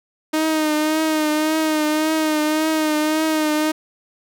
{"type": "tone with vibrato", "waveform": "sawtooth", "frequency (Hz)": 310, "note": "D#4", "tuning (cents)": -6, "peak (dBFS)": -13, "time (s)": [0.33, 3.72], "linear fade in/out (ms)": 10, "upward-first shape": "triangle", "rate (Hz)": 1.8, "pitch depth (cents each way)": 43, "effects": []}